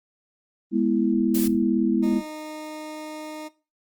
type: chord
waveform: sine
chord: E major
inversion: first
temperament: equal with one note detuned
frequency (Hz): 207.7 / 245.5 / 329.6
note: G#3 / B3 / E4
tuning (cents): 0 / -10 / 0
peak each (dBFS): -23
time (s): 0.71-2.22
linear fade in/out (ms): 50
type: noise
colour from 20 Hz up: blue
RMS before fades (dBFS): -30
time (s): 1.34-1.48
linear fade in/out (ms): 10
type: tone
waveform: 20% pulse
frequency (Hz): 307.7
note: D#4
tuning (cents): -19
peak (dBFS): -29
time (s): 2.02-3.49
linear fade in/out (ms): 20
effects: noise-tail reverb RT60 0.3 s tail -17 dB re dry + Opus 24 kbps